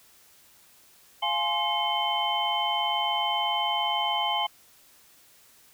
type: tone cluster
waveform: sine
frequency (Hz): 694 / 841 / 1049 / 2161 / 3077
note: F5 / G#5 / C6 / C#7 / G7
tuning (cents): -11 / +22 / +4 / -45 / -33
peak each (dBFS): -33 / -28 / -32 / -36 / -28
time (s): 1.22-4.47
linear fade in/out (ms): 10
effects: white hiss -57 dBFS RMS until 5.73 s